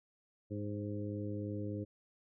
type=harmonic tone with a mistuned harmonic; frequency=103.1 Hz; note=G#2; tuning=12 cents flat; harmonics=1 / 2 / 3 / 4 / 5; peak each=-40 / -44 / -42 / -47 / -47 dBFS; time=0.5-1.85 s; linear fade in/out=20 ms; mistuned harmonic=5; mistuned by=+17 cents; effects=none